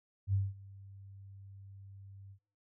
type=tone with ADSR envelope; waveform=sine; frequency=98 Hz; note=G2; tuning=in tune; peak=-26 dBFS; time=0.27-2.39 s; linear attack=65 ms; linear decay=200 ms; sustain=-23 dB; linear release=77 ms; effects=noise-tail reverb RT60 0.4 s tail -24 dB re dry